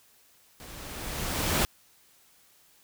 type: noise with level ramp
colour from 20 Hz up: pink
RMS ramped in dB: -46 to -24 dBFS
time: 0.6-1.65 s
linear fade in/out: 0 ms
effects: white hiss -61 dBFS RMS until 2.83 s